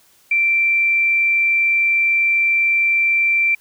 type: tone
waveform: sine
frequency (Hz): 2349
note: D7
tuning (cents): 0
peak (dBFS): -13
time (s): 0.31-3.55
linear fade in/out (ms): 5
effects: white hiss -54 dBFS RMS until 3.6 s